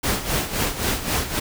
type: noise with tremolo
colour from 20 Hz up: pink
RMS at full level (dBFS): -21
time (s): 0.03-1.4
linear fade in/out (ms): 10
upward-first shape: sine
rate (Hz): 3.8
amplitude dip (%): 70
effects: none